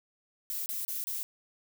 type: noise bursts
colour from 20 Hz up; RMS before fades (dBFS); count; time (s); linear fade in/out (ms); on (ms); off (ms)
violet; -35; 4; 0.5-1.23; 0; 160; 30
effects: none